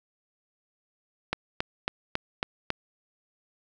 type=click train; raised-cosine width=0.3 ms; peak=-10 dBFS; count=6; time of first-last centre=1.33-2.704 s; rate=3.64 Hz; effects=none